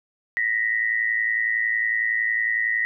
sine tone pair together, 1864.7 / 1975.6 Hz, A#6 / B6, 0 / 0 cents, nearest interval minor second, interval 100 cents, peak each -23 dBFS, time 0.37-2.85 s, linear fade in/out 0 ms, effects none

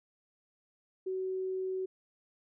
sine tone, 375.8 Hz, F#4, 27 cents sharp, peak -32 dBFS, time 1.06-1.86 s, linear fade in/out 10 ms, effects none

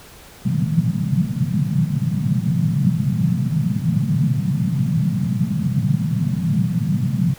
pink band-pass noise, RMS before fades -19 dBFS, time 0.45-7.34 s, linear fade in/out 5 ms, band 120 to 200 Hz, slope 48 dB/octave, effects pink hiss -43 dBFS RMS until 7.38 s

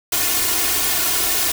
white noise with comb filter, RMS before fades -19 dBFS, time 0.12-1.52 s, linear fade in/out 5 ms, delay 2.8 ms, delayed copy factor +0.75, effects none

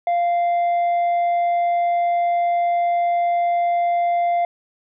triangle tone with tanh clipping, 695 Hz, F5, 9 cents flat, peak -17 dBFS, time 0.07-4.45 s, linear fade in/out 2 ms, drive 8 dB, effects none

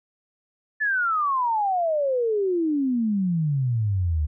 sine exponential sweep, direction down, 1760 to 72.4 Hz, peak -20 dBFS, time 0.8-4.27 s, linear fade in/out 20 ms, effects none

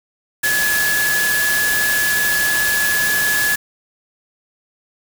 sine tone in noise, 1700 Hz, G#6, 40 cents sharp, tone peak -16 dBFS, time 0.43-3.56 s, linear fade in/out 10 ms, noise white, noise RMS -21 dBFS, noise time 0.43-3.56 s, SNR +2 dB, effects none

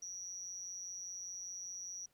sine tone with amplitude modulation, 5780 Hz, F#8, 41 cents flat, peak -38 dBFS, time 0.02-2.06 s, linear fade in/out 5 ms, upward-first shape sine, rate 185 Hz, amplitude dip 95%, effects tanh soft clip ceiling -35 dBFS + pink hiss -75 dBFS RMS until 2.13 s

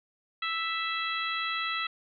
harmonic tone, 659.3 Hz, E5, in tune, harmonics 2 / 3 / 4 / 5 / 6, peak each -33 / -35 / -36 / -37 / -38 dBFS, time 0.42-1.87 s, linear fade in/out 5 ms, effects none

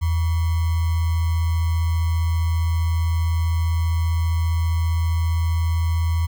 sine tone with sample-and-hold, 82.6 Hz, E2, 4 cents sharp, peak -17 dBFS, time 0.01-6.27 s, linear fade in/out 20 ms, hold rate 1050 Hz, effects none

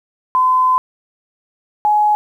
sine tone pair in turn, 1021 / 841.1 Hz, C6 / G#5, -43 / +22 cents, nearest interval minor third, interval 335 cents, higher first, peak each -10 dBFS, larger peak neither, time 0.35-0.78 / 1.85-2.15 s, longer first, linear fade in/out 0 ms, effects 8-bit

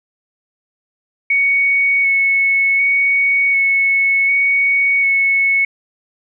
sine tone with vibrato, 2217 Hz, C#7, in tune, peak -11 dBFS, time 1.3-5.65 s, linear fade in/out 5 ms, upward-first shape square, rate 0.67 Hz, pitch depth 11 cents each way, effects none

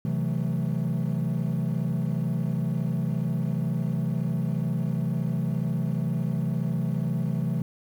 triangle chord, F# half-diminished seventh, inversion second, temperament equal with one note detuned, 130.81 / 162.92 / 185 / 220 Hz, C3 / E3 / F#3 / A3, 0 / -20 / 0 / 0 cents, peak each -26 / -25 / -29 / -30 dBFS, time 0.05-7.62 s, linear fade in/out 2 ms, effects tanh soft clip ceiling -17 dBFS + 9-bit

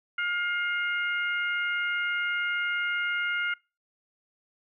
harmonic tone, 709 Hz, F5, 26 cents sharp, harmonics 2 / 3 / 4, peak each -28 / -31 / -37 dBFS, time 0.18-3.54 s, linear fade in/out 5 ms, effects noise-tail reverb RT60 0.3 s tail -26 dB re dry

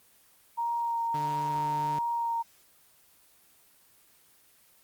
sine tone with vibrato, 932 Hz, A#5, 1 cent flat, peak -27 dBFS, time 0.57-2.43 s, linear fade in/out 20 ms, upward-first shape sine, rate 1.5 Hz, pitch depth 13 cents each way
sawtooth tone, 147.5 Hz, D3, 8 cents sharp, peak -32 dBFS, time 1.14-1.99 s, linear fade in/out 5 ms
effects white hiss -61 dBFS RMS until 4.83 s + Opus 24 kbps

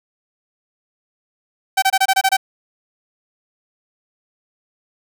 sawtooth tone bursts, 770 Hz, G5, 31 cents flat, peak -8 dBFS, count 8, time 1.77-2.369 s, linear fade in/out 10 ms, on 53 ms, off 25 ms, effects none

